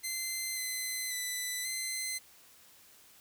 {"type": "tone with pitch steps", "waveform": "10% pulse", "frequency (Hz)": [2067, 2040, 1995, 2057], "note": ["C7", "C7", "B6", "C7"], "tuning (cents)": [-22, -44, 17, -30], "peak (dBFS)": -25, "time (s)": [0.03, 2.19], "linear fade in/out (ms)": 20, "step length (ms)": 540, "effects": ["white hiss -59 dBFS RMS until 3.2 s"]}